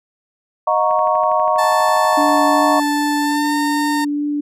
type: chord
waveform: sine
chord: D# minor seventh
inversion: none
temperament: equal with one note detuned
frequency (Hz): 622.3 / 724.3 / 932.3 / 1108.7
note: D#5 / F#5 / A#5 / C#6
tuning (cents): 0 / -37 / 0 / 0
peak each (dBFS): -18 / -19 / -19 / -18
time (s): 0.67-2.8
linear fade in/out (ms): 5
type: click train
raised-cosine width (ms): 0.5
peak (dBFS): -22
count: 19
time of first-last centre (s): 0.91-2.373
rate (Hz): 12.3
type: tone with pitch glide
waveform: 30% pulse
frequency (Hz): 880 to 914.7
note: A5 to A#5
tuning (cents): 0 to -33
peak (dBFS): -16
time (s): 1.58-4.05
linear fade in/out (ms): 10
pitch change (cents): +67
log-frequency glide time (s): 3.16-3.57
type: tone with vibrato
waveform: sine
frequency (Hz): 291.9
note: D4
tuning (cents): -10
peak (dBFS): -17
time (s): 2.17-4.41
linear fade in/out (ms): 10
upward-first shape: triangle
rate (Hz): 2.5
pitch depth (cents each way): 10
effects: resampled to 32000 Hz